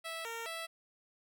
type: tone with pitch steps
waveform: 10% pulse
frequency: 656 / 459.7 / 659 Hz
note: E5 / A#4 / E5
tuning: -9 / -24 / -1 cents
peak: -31 dBFS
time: 0.04-0.67 s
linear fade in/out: 20 ms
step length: 210 ms
effects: none